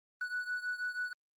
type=beating tone pair; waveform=triangle; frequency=1476 / 1482.2 Hz; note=F#6 / F#6; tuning=-5 / +3 cents; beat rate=6.2 Hz; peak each=-34 / -37 dBFS; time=0.21-1.13 s; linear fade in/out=2 ms; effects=tanh soft clip ceiling -27 dBFS + Opus 24 kbps